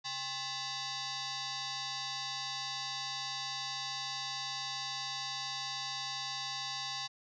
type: tone with frequency modulation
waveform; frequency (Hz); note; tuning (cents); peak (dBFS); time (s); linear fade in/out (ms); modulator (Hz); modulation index
sine; 134.3; C3; +46; -36; 0.04-7.08; 20; 933; 5.8
effects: resampled to 16000 Hz + 12-bit